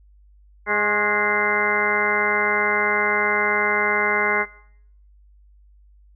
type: harmonic tone with a mistuned harmonic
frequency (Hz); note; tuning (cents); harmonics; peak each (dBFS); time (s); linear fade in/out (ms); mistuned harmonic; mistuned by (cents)
207.7; G#3; 0; 1 / 2 / 3 / 4 / 5 / 6 / 7 / 8 / 9 / 10; -34 / -26 / -30 / -28 / -26 / -34 / -25 / -28 / -32 / -23; 0.66-4.46; 50; 5; +44
effects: noise-tail reverb RT60 0.7 s tail -22 dB re dry + added 50 Hz sine -49 dBFS peak until 6.15 s